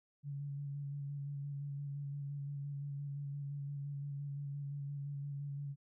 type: tone with vibrato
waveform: sine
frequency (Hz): 141.8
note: C#3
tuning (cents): +40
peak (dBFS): -39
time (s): 0.23-5.76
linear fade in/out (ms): 50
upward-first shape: square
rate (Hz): 5.8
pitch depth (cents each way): 18
effects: none